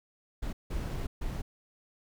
brown noise bursts at uneven times, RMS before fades -34 dBFS, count 3, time 0.42-0.53 / 0.7-1.07 / 1.21-1.42 s, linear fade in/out 10 ms, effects none

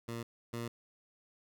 15% pulse tone pair in turn, 116.54 / 117.35 Hz, A#2 / A#2, 0 / +12 cents, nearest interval unison, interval 12 cents, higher second, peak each -32 / -31 dBFS, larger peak second, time 0.08-0.23 / 0.53-0.68 s, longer neither, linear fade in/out 5 ms, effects none

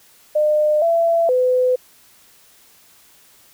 sine tone with pitch steps, 605 / 671 / 505 Hz, D#5 / E5 / B4, -49 / +31 / +39 cents, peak -13 dBFS, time 0.35-1.76 s, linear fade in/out 10 ms, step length 470 ms, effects white hiss -51 dBFS RMS until 3.53 s

